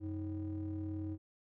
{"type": "ring-modulated tone", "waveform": "triangle", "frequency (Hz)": 111.7, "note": "A2", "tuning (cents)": 27, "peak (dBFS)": -32, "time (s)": [0, 1.18], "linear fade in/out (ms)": 50, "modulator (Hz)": 204, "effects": []}